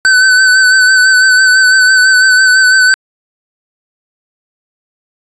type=tone with vibrato; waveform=square; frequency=1520 Hz; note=F#6; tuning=46 cents sharp; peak=-5 dBFS; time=0.05-2.94 s; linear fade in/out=0 ms; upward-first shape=sine; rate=6 Hz; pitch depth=31 cents each way; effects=resampled to 22050 Hz